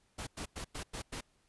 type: noise bursts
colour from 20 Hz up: pink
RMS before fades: -41 dBFS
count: 6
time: 0.18-1.21 s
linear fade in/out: 10 ms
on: 90 ms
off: 98 ms
effects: pink hiss -72 dBFS RMS until 1.48 s + resampled to 24000 Hz